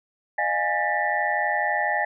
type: tone cluster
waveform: sine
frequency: 610 / 702 / 826 / 1781 / 1951 Hz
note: D#5 / F5 / G#5 / A6 / B6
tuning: -34 / +9 / -10 / +21 / -22 cents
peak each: -30 / -29 / -26 / -26 / -29 dBFS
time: 0.38-2.05 s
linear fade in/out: 5 ms
effects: none

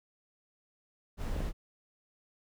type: noise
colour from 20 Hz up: brown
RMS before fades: -34 dBFS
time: 1.17-1.53 s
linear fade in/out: 50 ms
type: clicks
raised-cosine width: 2 ms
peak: -25 dBFS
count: 2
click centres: 1.364 / 1.405 s
effects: none

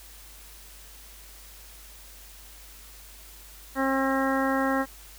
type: harmonic tone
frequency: 268.2 Hz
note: C4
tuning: 43 cents sharp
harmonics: 1 / 2 / 3 / 4 / 5 / 6 / 7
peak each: -26 / -29 / -31 / -32 / -33 / -34 / -34 dBFS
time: 3.75-4.86 s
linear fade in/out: 50 ms
effects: added 50 Hz sine -49 dBFS peak until 5.18 s + white hiss -49 dBFS RMS until 5.18 s

